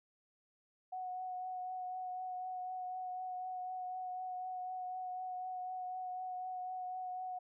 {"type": "tone with vibrato", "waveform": "sine", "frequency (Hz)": 737, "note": "F#5", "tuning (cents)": -7, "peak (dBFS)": -39, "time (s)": [0.92, 7.39], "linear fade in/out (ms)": 10, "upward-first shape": "triangle", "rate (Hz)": 4, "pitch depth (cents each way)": 19, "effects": []}